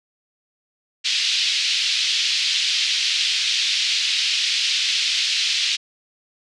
pink band-pass noise, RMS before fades -21 dBFS, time 1.04-5.77 s, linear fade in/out 20 ms, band 2800 to 5000 Hz, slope 24 dB/octave, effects resampled to 24000 Hz

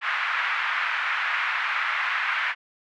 white band-pass noise, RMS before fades -26 dBFS, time 0.01-2.55 s, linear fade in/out 50 ms, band 1100 to 2200 Hz, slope 24 dB/octave, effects none

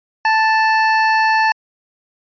25% pulse tone, 880 Hz, A5, in tune, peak -8 dBFS, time 0.25-1.52 s, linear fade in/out 2 ms, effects resampled to 11025 Hz

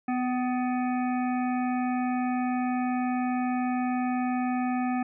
harmonic tone with a mistuned harmonic, 249.6 Hz, B3, 19 cents sharp, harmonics 1 / 3 / 5 / 7 / 9 / 10, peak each -26 / -31 / -39 / -42 / -45 / -45 dBFS, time 0.08-5.03 s, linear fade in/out 5 ms, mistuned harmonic 3, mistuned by +18 cents, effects none

